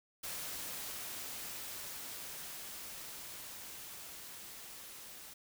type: noise with level ramp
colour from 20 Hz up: white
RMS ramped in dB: -42 to -51 dBFS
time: 0.23-5.34 s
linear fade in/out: 10 ms
effects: none